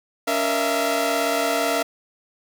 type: tone cluster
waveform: sawtooth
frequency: 283.7 / 467.2 / 640 / 678 Hz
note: C#4 / A#4 / D#5 / E5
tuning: +40 / +4 / +49 / +49 cents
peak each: -24 / -23 / -23 / -19 dBFS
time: 0.27-1.83 s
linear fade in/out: 10 ms
effects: none